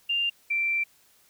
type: tone pair in turn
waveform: sine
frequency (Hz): 2794 / 2349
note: F7 / D7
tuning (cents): 0 / 0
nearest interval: minor third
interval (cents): 300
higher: first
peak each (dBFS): -23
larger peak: neither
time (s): 0.09-0.3 / 0.5-0.84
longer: second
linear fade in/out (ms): 10
effects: white hiss -61 dBFS RMS until 1.29 s